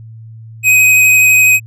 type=tone with vibrato; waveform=square; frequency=2518 Hz; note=D#7; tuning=20 cents sharp; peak=-6 dBFS; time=0.63-1.6 s; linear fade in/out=50 ms; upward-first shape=sine; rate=12 Hz; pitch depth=11 cents each way; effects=added 112 Hz sine -30 dBFS peak until 1.66 s